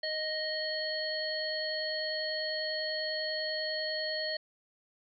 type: harmonic tone with a mistuned harmonic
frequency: 622.3 Hz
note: D#5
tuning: in tune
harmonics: 1 / 3 / 5 / 7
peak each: -36 / -38 / -44 / -35 dBFS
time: 0.03-4.37 s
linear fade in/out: 5 ms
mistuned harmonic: 5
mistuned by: +18 cents
effects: none